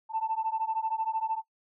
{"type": "beating tone pair", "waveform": "sine", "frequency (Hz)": [882, 895], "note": ["A5", "A5"], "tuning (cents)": [4, 29], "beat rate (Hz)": 13, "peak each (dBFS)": -30, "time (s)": [0.09, 1.42], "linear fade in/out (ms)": 50, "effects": ["noise-tail reverb RT60 0.1 s tail -17 dB re dry", "tanh soft clip ceiling -20 dBFS"]}